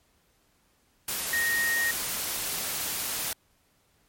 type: tone in noise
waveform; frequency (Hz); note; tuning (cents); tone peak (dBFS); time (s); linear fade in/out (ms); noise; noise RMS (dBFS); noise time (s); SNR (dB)
sine; 1864.7; A#6; 0; -24; 1.33-1.91; 2; white; -31; 1.08-3.33; +4
effects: pink hiss -67 dBFS RMS until 4.08 s + MP3 64 kbps